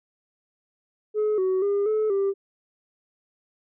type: tone with pitch steps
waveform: sine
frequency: 425.5 / 375.2 / 403.4 / 431.8 / 393.9 Hz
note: G#4 / F#4 / G4 / A4 / G4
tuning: +42 / +24 / +50 / -33 / +8 cents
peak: -18 dBFS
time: 1.14-2.34 s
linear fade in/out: 50 ms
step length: 240 ms
effects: tanh soft clip ceiling -19 dBFS